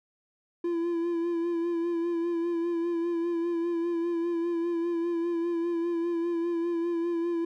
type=tone with vibrato; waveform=triangle; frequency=339.7 Hz; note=F4; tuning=48 cents flat; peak=-24 dBFS; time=0.64-7.45 s; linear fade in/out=5 ms; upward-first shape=sine; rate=5 Hz; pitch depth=35 cents each way; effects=none